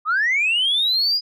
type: linear sweep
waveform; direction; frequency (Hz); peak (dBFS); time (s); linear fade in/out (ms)
sine; up; 1191 to 4978; -15; 0.05-1.21; 50
effects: tanh soft clip ceiling -13 dBFS